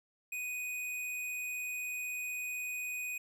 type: tone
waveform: square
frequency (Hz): 2489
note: D#7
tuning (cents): 0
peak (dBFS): -37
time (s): 0.32-3.18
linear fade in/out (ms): 5
effects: none